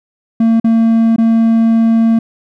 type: tone with dropouts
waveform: triangle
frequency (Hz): 226.9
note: A#3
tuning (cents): -47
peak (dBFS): -5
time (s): 0.4-2.19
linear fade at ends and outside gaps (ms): 5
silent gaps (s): 0.6-0.643 / 1.162-1.182
effects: none